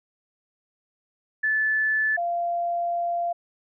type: tone pair in turn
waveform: sine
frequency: 1741 / 690.9 Hz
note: A6 / F5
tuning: -19 / -19 cents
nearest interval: octave + major third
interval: 1600 cents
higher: first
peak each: -20 / -23 dBFS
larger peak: first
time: 1.43-2.17 / 2.17-3.33 s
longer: second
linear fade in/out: 10 ms
effects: none